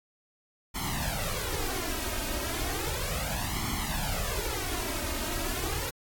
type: noise with flanger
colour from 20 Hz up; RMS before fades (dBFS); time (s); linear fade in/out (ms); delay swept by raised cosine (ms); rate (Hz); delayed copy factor
pink; -32; 0.74-5.91; 20; 0.93 to 3.23; 0.34; +0.8
effects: AAC 64 kbps